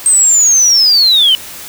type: linear sweep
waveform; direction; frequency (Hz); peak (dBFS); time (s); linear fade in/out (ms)
sine; down; 8372 to 2960; -4; 0.06-1.35; 0
effects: tanh soft clip ceiling -2 dBFS + white hiss -29 dBFS RMS until 1.68 s